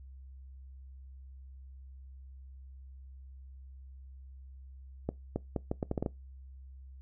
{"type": "accelerating click train", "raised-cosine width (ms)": 2, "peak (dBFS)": -18, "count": 9, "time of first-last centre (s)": [5.09, 6.062], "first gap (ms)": 270, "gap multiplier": 0.75, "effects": ["noise-tail reverb RT60 0.2 s tail -22 dB re dry", "added 66 Hz sine -47 dBFS peak until 7.01 s"]}